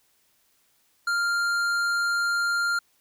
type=tone with tanh clipping; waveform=sine; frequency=1396.9 Hz; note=F6; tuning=in tune; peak=-24 dBFS; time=1.07-2.79 s; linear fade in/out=5 ms; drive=13 dB; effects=white hiss -66 dBFS RMS until 3 s